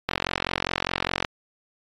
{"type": "click train", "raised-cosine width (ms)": 0.3, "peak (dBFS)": -6, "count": 53, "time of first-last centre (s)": [0.09, 1.248], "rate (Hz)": 44.9, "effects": ["AAC 32 kbps"]}